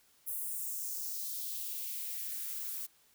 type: noise with high-pass filter sweep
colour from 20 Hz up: violet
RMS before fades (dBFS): -39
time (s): 0.26-2.87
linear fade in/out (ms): 20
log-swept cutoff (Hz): 11000 to 1000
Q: 1.9
effects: white hiss -67 dBFS RMS until 3.14 s